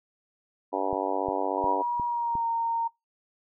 harmonic tone, 96.5 Hz, G2, 27 cents flat, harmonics 3 / 4 / 5 / 6 / 7 / 8 / 9 / 10, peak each -34 / -34 / -34 / -34 / -34 / -34 / -34 / -34 dBFS, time 0.72-1.83 s, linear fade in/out 20 ms
click train, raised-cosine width 3 ms, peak -25 dBFS, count 5, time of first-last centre 0.93-2.353 s, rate 2.81 Hz
sine tone with pitch glide, 959 to 922.1 Hz, A#5 to A#5, +49 to -19 cents, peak -25 dBFS, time 1.57-2.88 s, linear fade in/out 10 ms, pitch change -68 cents, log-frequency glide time 2.04-2.46 s
effects noise-tail reverb RT60 0.2 s tail -23 dB re dry

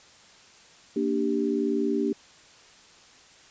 sine chord, G minor, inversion first, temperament equal, 233.1 / 293.7 / 392 Hz, Bb3 / D4 / G4, 0 / 0 / 0 cents, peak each -28 / -27 / -27 dBFS, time 0.96-2.13 s, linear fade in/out 5 ms, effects white hiss -53 dBFS RMS until 3.5 s + resampled to 16000 Hz

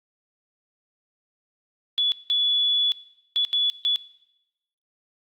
sine tone bursts at uneven times, 3422 Hz, A7, 49 cents flat, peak -19 dBFS, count 5, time 1.98-2.12 / 2.3-2.92 / 3.36-3.45 / 3.53-3.7 / 3.85-3.96 s, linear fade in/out 0 ms, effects noise-tail reverb RT60 0.9 s tail -18 dB re dry + Opus 48 kbps

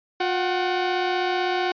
sawtooth tone pair together, 358.2 / 752.2 Hz, F4 / F#5, +44 / +28 cents, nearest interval octave + minor second, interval 1284 cents, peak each -20 / -21 dBFS, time 0.2-1.72 s, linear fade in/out 5 ms, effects resampled to 11025 Hz

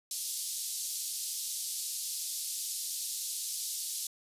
white band-pass noise, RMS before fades -37 dBFS, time 0.11-4.07 s, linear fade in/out 2 ms, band 4000 to 12000 Hz, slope 24 dB/octave, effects resampled to 32000 Hz

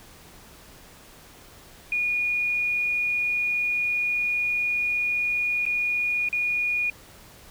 sine tone with dropouts, 2445 Hz, D#7, 31 cents flat, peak -22 dBFS, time 1.92-6.9 s, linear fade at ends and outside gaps 2 ms, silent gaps 5.654-5.663 / 6.288-6.328 s, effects pink hiss -49 dBFS RMS until 7.5 s

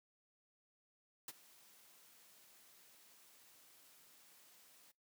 white noise with ADSR envelope, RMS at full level -45 dBFS, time 1.28-4.92 s, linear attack 3 ms, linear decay 34 ms, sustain -20 dB, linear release 13 ms, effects noise-tail reverb RT60 0.2 s tail -23 dB re dry + high-pass 150 Hz 12 dB/octave

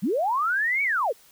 sine linear two-way sweep, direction up then down, 155.56 to 2289 to 382.9 Hz, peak -21 dBFS, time 0.02-1.13 s, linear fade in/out 20 ms, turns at 0.83 s, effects white hiss -55 dBFS RMS until 1.31 s

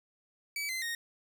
sawtooth tone with pitch steps, 2290 / 2064 / 1860.1 Hz, D7 / C7 / A#6, -44 / -24 / -4 cents, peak -30 dBFS, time 0.56-0.95 s, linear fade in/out 2 ms, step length 130 ms, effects none

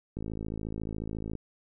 click train, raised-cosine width 3 ms, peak -23 dBFS, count 65, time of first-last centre 0.17-1.353 s, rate 54.1 Hz, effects none

